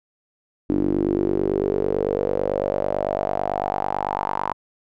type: tone with band-pass filter sweep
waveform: sawtooth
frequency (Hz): 49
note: G1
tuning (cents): 0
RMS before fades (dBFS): -23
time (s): 0.69-4.53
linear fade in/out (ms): 10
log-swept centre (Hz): 300 to 970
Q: 5.5
effects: none